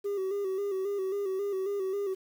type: tone with vibrato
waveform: sine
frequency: 391.6 Hz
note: G4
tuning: 2 cents flat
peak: -26 dBFS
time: 0.04-2.15 s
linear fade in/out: 20 ms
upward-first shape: square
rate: 3.7 Hz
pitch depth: 54 cents each way
effects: tanh soft clip ceiling -28 dBFS + 9-bit